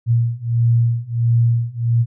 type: beating tone pair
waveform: sine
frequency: 116.54 / 118.04 Hz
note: A#2 / A#2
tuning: 0 / +22 cents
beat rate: 1.5 Hz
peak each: -17 / -16 dBFS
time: 0.06-2.06 s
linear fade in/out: 50 ms
effects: none